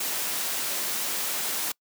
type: noise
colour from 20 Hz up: white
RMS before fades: -29 dBFS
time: 0-1.72 s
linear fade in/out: 5 ms
effects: noise-tail reverb RT60 0.1 s tail -26 dB re dry + high-pass 200 Hz 12 dB/octave